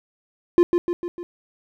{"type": "tone with echo", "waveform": "triangle", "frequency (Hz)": 349.1, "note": "F4", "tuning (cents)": -1, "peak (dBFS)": -8, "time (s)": [0.58, 0.63], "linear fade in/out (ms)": 0, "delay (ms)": 150, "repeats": 4, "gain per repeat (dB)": -5, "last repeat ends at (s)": 1.23, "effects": []}